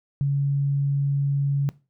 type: tone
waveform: sine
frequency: 140.4 Hz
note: C#3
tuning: 22 cents sharp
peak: -19 dBFS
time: 0.21-1.69 s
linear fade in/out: 0 ms
effects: noise-tail reverb RT60 0.3 s tail -20 dB re dry